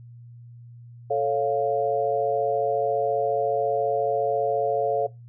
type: chord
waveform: sine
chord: A augmented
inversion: none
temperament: equal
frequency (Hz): 440 / 554.4 / 698.5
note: A4 / C#5 / E#5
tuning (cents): 0 / 0 / 0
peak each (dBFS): -25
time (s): 1.1-5.07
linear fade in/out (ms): 10
effects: noise-tail reverb RT60 0.2 s tail -19 dB re dry + added 119 Hz sine -42 dBFS peak until 5.28 s